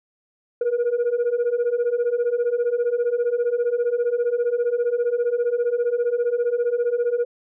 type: beating tone pair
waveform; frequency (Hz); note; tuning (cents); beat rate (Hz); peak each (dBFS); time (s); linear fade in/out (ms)
sine; 470 / 485; A#4 / B4; +14 / -31; 15; -21 / -19; 0.61-7.25; 5
effects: tanh soft clip ceiling -16 dBFS